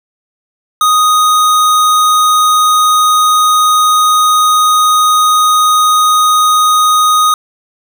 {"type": "tone", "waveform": "square", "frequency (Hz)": 1244.5, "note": "D#6", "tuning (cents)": 0, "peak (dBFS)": -7, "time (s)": [0.81, 7.34], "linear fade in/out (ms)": 2, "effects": []}